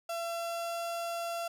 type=tone with pitch glide; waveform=35% pulse; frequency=676 to 680.3 Hz; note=E5 to F5; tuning=+43 to -46 cents; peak=-32 dBFS; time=0.09-1.48 s; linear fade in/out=5 ms; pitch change=+11 cents; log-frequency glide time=0.23-0.85 s; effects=none